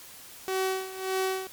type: tone with tremolo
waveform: sawtooth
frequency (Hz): 378.7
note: F#4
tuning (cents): +40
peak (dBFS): -21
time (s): 0.48-1.47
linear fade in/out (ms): 0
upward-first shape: sine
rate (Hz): 1.7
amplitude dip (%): 80
effects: white hiss -47 dBFS RMS until 1.52 s + MP3 96 kbps